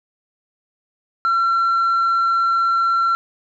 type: tone with tanh clipping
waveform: sine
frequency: 1358 Hz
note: F6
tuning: 49 cents flat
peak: -15 dBFS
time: 1.25-3.15 s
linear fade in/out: 0 ms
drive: 1 dB
effects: none